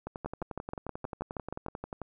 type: two click trains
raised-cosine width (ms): 1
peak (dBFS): -23 / -21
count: 23 / 10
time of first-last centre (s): 0.07-2.017 / 0.26-1.684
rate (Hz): 11.3 / 6.32
effects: none